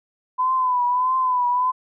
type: tone with vibrato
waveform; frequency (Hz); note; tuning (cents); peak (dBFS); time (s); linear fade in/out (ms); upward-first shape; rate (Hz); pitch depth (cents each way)
sine; 1006; B5; +32; -17; 0.38-1.72; 20; triangle; 1.6; 65
effects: none